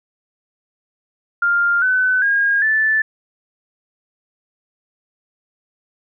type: tone with pitch steps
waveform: sine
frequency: 1400 / 1509.2 / 1626.9 / 1753.7 Hz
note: F6 / F#6 / G#6 / A6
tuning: +4 / +34 / -36 / -6 cents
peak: -13 dBFS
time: 1.42-3.02 s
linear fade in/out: 5 ms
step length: 400 ms
effects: none